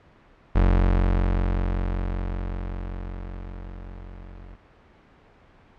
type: tone with level ramp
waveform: 35% pulse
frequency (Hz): 45.23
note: F#1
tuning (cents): -39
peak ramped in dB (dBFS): -13 to -39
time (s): 0.55-4.56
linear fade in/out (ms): 10
effects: pink hiss -54 dBFS RMS until 5.78 s + low-pass 2000 Hz 12 dB/octave